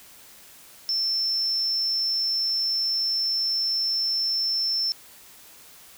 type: tone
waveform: sine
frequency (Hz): 5350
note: E8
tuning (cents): +25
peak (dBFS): -22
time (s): 0.89-4.92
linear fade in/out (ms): 0
effects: white hiss -49 dBFS RMS until 5.97 s